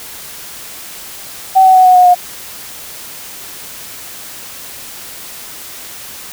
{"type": "tone with pitch steps", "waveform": "sine", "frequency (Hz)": [762, 752.8, 743.7, 734.8, 725.9, 717.2], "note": ["G5", "F#5", "F#5", "F#5", "F#5", "F5"], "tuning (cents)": [-49, 30, 9, -12, -33, 46], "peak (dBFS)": -3, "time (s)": [1.55, 2.15], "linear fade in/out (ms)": 20, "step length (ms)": 100, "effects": ["white hiss -30 dBFS RMS until 6.32 s"]}